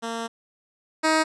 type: tone pair in turn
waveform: 10% pulse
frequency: 229.4 / 315.7 Hz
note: A#3 / D#4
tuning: -28 / +25 cents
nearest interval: tritone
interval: 553 cents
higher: second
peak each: -20 / -10 dBFS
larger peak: second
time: 0.02-0.28 / 1.03-1.24 s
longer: first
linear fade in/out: 20 ms
effects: resampled to 22050 Hz